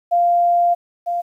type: tone pair in turn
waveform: sine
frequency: 696 / 696 Hz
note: F5 / F5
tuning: -6 / -6 cents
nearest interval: unison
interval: 0 cents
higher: neither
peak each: -12 / -18 dBFS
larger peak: first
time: 0.11-0.75 / 1.06-1.22 s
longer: first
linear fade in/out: 20 ms
effects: 9-bit